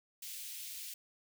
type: high-pass noise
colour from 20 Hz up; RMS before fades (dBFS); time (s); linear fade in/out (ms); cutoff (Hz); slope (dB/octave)
white; -45; 0.22-0.94; 5; 2400; 24
effects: none